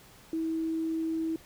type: tone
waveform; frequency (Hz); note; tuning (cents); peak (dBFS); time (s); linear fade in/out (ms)
sine; 323.4; E4; -33; -28; 0.33-1.36; 2
effects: pink hiss -55 dBFS RMS until 1.45 s